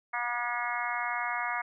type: harmonic tone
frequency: 240.7 Hz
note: B3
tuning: 44 cents flat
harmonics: 3 / 4 / 5 / 6 / 7 / 8 / 9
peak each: -37 / -36 / -36 / -39 / -38 / -40 / -36 dBFS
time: 0.13-1.62 s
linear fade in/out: 10 ms
effects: none